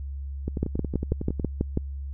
two click trains, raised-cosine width 3 ms, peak -11 / -16 dBFS, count 8 / 11, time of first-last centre 0.63-1.774 / 0.48-1.397 s, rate 6.12 / 10.9 Hz, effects added 69 Hz sine -31 dBFS peak until 2.13 s

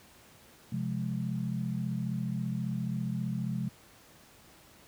sine chord, F minor, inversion second, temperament just, 130.96 / 174.61 / 209.5 Hz, C3 / F3 / Ab3, +2 / 0 / +15 cents, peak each -34 / -35 / -35 dBFS, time 0.72-3.69 s, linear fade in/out 5 ms, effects pink hiss -57 dBFS RMS until 4.87 s + high-pass 60 Hz 12 dB/octave

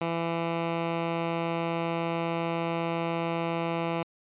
10% pulse tone, 167.3 Hz, E3, 26 cents sharp, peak -19 dBFS, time 0.01-4.03 s, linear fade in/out 5 ms, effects resampled to 8000 Hz

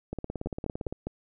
two click trains, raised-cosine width 2 ms, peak -20 / -19 dBFS, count 15 / 4, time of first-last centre 0.13-0.925 / 0.46-1.07 s, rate 17.6 / 4.92 Hz, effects none

